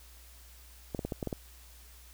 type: clicks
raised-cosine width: 2 ms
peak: -20 dBFS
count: 7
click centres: 0.948 / 0.992 / 1.05 / 1.122 / 1.228 / 1.273 / 1.328 s
effects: added 60 Hz sine -53 dBFS peak until 2.13 s + white hiss -57 dBFS RMS until 2.13 s